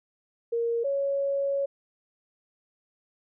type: tone pair in turn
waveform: sine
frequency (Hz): 466.2 / 556.1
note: A#4 / C#5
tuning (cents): 0 / +5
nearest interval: minor third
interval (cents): 305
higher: second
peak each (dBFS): -24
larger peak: neither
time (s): 0.52-0.84 / 0.84-1.66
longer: second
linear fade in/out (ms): 10
effects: none